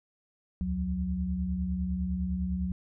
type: tone cluster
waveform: sine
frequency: 68.1 / 78 / 183.1 Hz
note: C#2 / D#2 / F#3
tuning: -30 / +5 / -18 cents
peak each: -34 / -35 / -30 dBFS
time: 0.61-2.72 s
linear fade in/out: 0 ms
effects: none